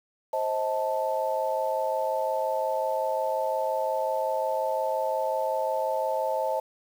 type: chord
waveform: sine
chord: A diminished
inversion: first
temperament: just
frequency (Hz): 528 / 633.6 / 880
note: C5 / Eb5 / A5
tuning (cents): +16 / +31 / 0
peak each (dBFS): -29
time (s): 0.33-6.6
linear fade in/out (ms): 5
effects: 8-bit

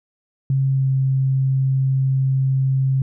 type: tone with pitch glide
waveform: sine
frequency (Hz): 134.9 to 133.43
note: C#3 to C3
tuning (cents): -47 to +34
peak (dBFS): -15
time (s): 0.5-3.02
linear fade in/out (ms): 2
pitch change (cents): -19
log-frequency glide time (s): 0.68-0.9
effects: none

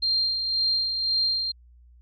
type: tone with tremolo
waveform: sine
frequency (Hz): 4186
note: C8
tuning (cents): 0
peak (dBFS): -20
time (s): 0.02-1.52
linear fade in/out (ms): 10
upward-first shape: sine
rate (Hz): 1.9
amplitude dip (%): 45
effects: added 60 Hz sine -50 dBFS peak until 2.01 s

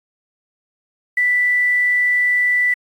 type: tone with quantisation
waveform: sine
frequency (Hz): 1975.5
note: B6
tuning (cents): 0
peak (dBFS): -13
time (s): 1.17-2.74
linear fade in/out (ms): 5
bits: 7
effects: AAC 64 kbps

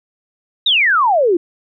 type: exponential sweep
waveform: sine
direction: down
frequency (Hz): 3872 to 325.7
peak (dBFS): -10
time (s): 0.66-1.37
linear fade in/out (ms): 5
effects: none

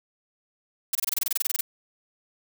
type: noise bursts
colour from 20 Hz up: blue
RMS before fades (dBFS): -24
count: 15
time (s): 0.93-1.61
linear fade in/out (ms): 5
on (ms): 22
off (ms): 25
effects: none

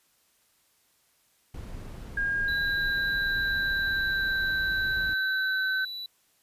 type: noise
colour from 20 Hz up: brown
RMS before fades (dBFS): -39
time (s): 1.54-5.14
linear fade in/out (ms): 5
type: tone with pitch glide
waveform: sine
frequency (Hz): 1621 to 1530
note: G#6 to G6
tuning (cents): -42 to -42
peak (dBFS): -25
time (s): 2.17-5.85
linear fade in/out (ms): 5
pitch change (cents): -100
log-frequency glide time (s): 2.52-5.59
type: tone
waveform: triangle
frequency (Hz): 3951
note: B7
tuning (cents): 0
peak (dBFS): -33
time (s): 2.48-6.06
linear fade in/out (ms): 2
effects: white hiss -67 dBFS RMS until 6.42 s + resampled to 32000 Hz

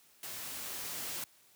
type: noise with level ramp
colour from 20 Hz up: white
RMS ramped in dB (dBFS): -43 to -39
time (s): 0.23-1.24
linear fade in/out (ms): 2
effects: white hiss -64 dBFS RMS until 1.55 s + high-pass 80 Hz 12 dB/octave

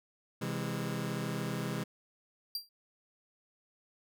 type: chord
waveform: sawtooth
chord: C augmented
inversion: none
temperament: just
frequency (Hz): 130.81 / 163.52 / 204.4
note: C3 / E3 / G#3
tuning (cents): 0 / -14 / -27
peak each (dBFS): -34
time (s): 0.41-1.84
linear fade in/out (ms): 10
type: tone with exponential decay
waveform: 45% pulse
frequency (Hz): 4735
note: D8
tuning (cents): +13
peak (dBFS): -30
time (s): 2.55-2.69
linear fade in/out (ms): 2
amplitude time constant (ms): 30
effects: none

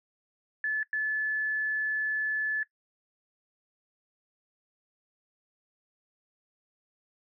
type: tone bursts at uneven times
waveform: sine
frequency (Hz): 1730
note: A6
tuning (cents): -30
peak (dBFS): -26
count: 2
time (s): 0.64-0.83 / 0.93-2.63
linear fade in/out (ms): 2
effects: noise-tail reverb RT60 0.1 s tail -19 dB re dry

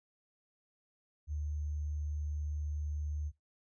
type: tone with sample-and-hold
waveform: sine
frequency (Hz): 74.6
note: D2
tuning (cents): +28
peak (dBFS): -34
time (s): 1.27-3.32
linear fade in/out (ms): 50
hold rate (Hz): 6300
effects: noise-tail reverb RT60 0.2 s tail -22 dB re dry + resampled to 22050 Hz

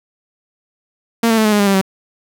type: tone with pitch steps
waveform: sawtooth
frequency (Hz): 230.4 / 224.4 / 218.5 / 212.7 / 207.2 / 201.7 / 196.45 / 191.3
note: A#3 / A3 / A3 / G#3 / G#3 / G3 / G3 / G3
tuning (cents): -20 / +34 / -12 / +42 / -4 / +50 / +4 / -42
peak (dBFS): -7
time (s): 1.23-1.814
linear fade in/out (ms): 5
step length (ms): 73
effects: none

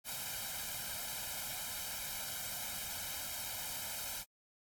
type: noise with comb filter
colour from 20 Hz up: white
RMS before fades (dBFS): -41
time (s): 0.04-4.25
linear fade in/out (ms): 50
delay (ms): 1.3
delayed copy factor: +0.85
effects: AAC 64 kbps

